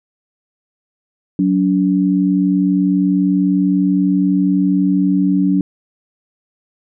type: tone pair together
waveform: sine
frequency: 185.93 / 286 Hz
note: F#3 / D4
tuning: +9 / -46 cents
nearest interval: perfect fifth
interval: 745 cents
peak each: -14 dBFS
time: 1.39-5.61 s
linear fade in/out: 2 ms
effects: none